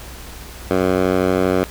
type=tone with band-pass filter; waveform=10% pulse; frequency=92.5 Hz; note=F#2; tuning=in tune; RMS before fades=-17 dBFS; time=0.71-1.64 s; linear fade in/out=0 ms; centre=560 Hz; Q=0.6; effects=added 60 Hz sine -36 dBFS peak until 1.7 s + pink hiss -37 dBFS RMS until 1.7 s